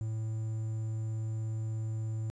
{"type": "tone with quantisation", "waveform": "triangle", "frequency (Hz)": 110.4, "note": "A2", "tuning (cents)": 6, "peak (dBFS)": -30, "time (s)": [0.01, 2.3], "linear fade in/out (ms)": 0, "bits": 10, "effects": ["resampled to 24000 Hz"]}